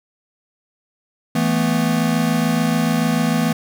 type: chord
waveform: square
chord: E suspended fourth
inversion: none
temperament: equal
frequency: 164.81 / 220 / 246.9 Hz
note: E3 / A3 / B3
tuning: 0 / 0 / 0 cents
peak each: -21 dBFS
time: 1.35-3.53 s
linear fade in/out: 5 ms
effects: none